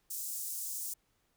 pink high-pass noise, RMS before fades -39 dBFS, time 0.1-0.94 s, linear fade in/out 10 ms, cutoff 6900 Hz, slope 24 dB/octave, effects pink hiss -75 dBFS RMS until 1.36 s

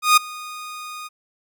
sawtooth tone with ADSR envelope, 1234 Hz, D#6, 15 cents flat, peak -5 dBFS, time 0.02-1.09 s, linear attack 150 ms, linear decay 9 ms, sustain -23 dB, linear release 26 ms, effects none

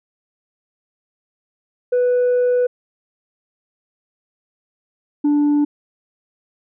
sine tone pair in turn, 493.9 / 292.7 Hz, B4 / D4, 0 / -6 cents, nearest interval major sixth, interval 906 cents, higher first, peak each -11 / -10 dBFS, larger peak second, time 1.92-2.67 / 5.24-5.65 s, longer first, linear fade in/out 10 ms, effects tanh soft clip ceiling -12 dBFS

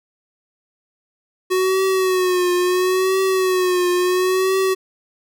square tone with vibrato, 369.1 Hz, F#4, 4 cents flat, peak -16 dBFS, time 1.5-4.75 s, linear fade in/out 20 ms, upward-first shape triangle, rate 0.73 Hz, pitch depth 65 cents each way, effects none

